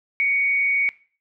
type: tone with frequency modulation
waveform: sine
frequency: 2237 Hz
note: C#7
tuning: 15 cents sharp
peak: -17 dBFS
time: 0.2-0.89 s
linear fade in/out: 0 ms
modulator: 150 Hz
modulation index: 0.3
effects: noise-tail reverb RT60 0.4 s tail -19 dB re dry